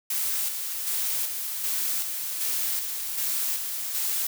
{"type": "noise with tremolo", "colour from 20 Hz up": "blue", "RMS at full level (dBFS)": -27, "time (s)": [0.1, 4.27], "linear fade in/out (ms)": 5, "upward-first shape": "square", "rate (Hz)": 1.3, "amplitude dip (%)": 40, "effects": []}